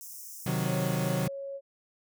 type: high-pass noise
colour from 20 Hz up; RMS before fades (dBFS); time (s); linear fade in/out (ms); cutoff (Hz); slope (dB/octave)
white; -44; 0.01-1.27; 0; 5300; 96
type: chord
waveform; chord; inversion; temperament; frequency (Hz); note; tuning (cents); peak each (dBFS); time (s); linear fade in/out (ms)
40% pulse; C diminished; none; equal; 130.81 / 155.56 / 185; C3 / Eb3 / Gb3; 0 / 0 / 0; -31; 0.46-1.28; 5
type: tone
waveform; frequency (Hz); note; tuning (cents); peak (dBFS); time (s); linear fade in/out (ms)
sine; 552; C#5; -7; -35; 0.63-1.61; 50
effects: none